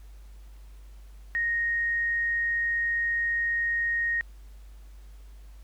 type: tone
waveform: sine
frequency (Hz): 1864.7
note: A#6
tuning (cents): 0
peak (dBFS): -24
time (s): 1.35-4.21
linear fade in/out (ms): 0
effects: added 50 Hz sine -44 dBFS peak until 5.63 s + pink hiss -62 dBFS RMS until 5.63 s